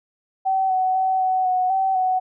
sine tone with pitch steps, 765 / 748 / 757 / 749 / 737 / 767 / 744 Hz, G5 / F#5 / F#5 / F#5 / F#5 / G5 / F#5, -42 / +19 / +39 / +21 / -7 / -38 / +9 cents, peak -17 dBFS, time 0.45-2.2 s, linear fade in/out 20 ms, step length 250 ms, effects none

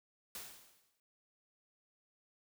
white noise with exponential decay, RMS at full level -44 dBFS, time 0.35-1 s, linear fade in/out 1 ms, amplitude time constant 140 ms, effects none

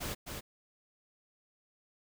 pink noise with echo, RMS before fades -38 dBFS, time 0-0.15 s, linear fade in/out 20 ms, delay 260 ms, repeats 1, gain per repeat -4 dB, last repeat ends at 0.41 s, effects none

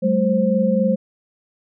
sine tone cluster, 191 / 214.8 / 525 Hz, G3 / A3 / C5, -45 / -41 / +6 cents, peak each -19 dBFS, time 0.02-0.96 s, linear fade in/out 20 ms, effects none

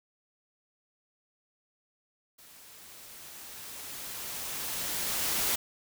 white noise with level ramp, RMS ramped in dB -54 to -28 dBFS, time 2.38-5.56 s, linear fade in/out 10 ms, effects none

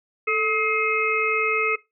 harmonic tone with a mistuned harmonic, 424.7 Hz, G#4, 39 cents sharp, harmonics 1 / 3 / 5 / 6, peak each -25 / -25 / -25 / -25 dBFS, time 0.27-1.76 s, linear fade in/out 10 ms, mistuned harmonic 1, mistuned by +60 cents, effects noise-tail reverb RT60 0.2 s tail -19 dB re dry

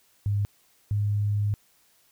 sine tone pair in turn, 101.9 / 103.26 Hz, G#2 / G#2, -32 / -9 cents, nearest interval unison, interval 23 cents, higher second, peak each -22 dBFS, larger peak neither, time 0.26-0.45 / 0.91-1.54 s, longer second, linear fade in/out 0 ms, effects white hiss -63 dBFS RMS until 2.11 s

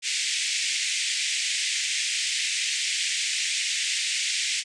pink band-pass noise, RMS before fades -27 dBFS, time 0.02-4.64 s, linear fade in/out 50 ms, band 2000 to 8600 Hz, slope 48 dB/octave, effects resampled to 24000 Hz

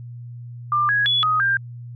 sine tone with pitch steps, 1192 / 1661 / 3404 / 1252 / 1591 Hz, D6 / G#6 / G#7 / D#6 / G6, +25 / 0 / +42 / +10 / +25 cents, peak -16 dBFS, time 0.72-1.57 s, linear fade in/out 2 ms, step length 170 ms, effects added 120 Hz sine -33 dBFS peak until 1.95 s

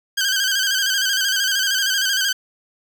15% pulse tone with vibrato, 1568 Hz, G6, in tune, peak -11 dBFS, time 0.17-2.33 s, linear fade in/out 10 ms, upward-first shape square, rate 13 Hz, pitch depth 50 cents each way, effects none

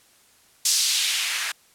blue noise with band-pass filter sweep, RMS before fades -23 dBFS, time 0.65-1.52 s, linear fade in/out 5 ms, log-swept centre 5700 to 1600 Hz, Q 1.5, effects white hiss -57 dBFS RMS until 1.74 s + low-pass 12000 Hz 12 dB/octave

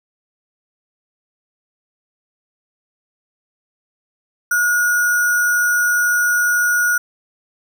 sine tone with sample-and-hold, 1446 Hz, F#6, 40 cents flat, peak -13 dBFS, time 4.51-6.98 s, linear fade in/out 5 ms, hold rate 7350 Hz, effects none

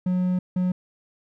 triangle tone pair in turn, 182 / 182 Hz, F#3 / F#3, -28 / -28 cents, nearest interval unison, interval 0 cents, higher neither, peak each -18 dBFS, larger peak neither, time 0.06-0.39 / 0.56-0.72 s, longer first, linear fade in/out 5 ms, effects none

